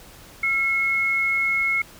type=tone pair together; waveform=sine; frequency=1352 / 2174 Hz; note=E6 / C#7; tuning=+43 / -34 cents; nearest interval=minor sixth; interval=823 cents; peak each=-31 / -19 dBFS; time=0.43-1.82 s; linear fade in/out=5 ms; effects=pink hiss -46 dBFS RMS until 1.99 s